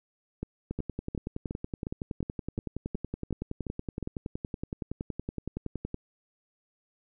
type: two click trains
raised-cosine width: 3 ms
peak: -20 / -20 dBFS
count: 57 / 11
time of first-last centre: 0.71-5.944 / 0.43-4.027 s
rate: 10.7 / 2.78 Hz
effects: none